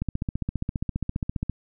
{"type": "click train", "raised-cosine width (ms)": 5, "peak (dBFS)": -14, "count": 23, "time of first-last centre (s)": [0.02, 1.497], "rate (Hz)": 14.9, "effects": []}